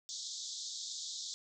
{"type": "band-pass noise", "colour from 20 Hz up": "pink", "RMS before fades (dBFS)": -43, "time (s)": [0.09, 1.34], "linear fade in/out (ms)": 0, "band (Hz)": [3500, 7500], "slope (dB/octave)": 96, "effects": []}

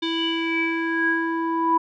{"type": "tone with low-pass filter sweep", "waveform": "square", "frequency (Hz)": 329.6, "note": "E4", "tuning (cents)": 0, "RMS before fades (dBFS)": -23, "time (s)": [0.02, 1.78], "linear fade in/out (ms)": 10, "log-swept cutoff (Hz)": [3500, 1000], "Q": 9.8, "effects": []}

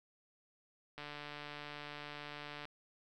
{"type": "click train", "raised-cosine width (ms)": 0.3, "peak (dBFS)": -30, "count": 247, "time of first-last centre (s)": [0.98, 2.653], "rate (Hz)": 147, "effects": []}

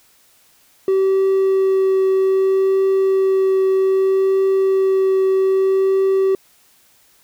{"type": "tone with vibrato", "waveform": "triangle", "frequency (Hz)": 383.5, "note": "G4", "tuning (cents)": -38, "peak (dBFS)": -10, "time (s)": [0.88, 6.35], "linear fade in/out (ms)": 2, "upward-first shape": "triangle", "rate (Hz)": 0.63, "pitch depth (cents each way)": 10, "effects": ["tanh soft clip ceiling -6 dBFS", "white hiss -54 dBFS RMS until 7.23 s"]}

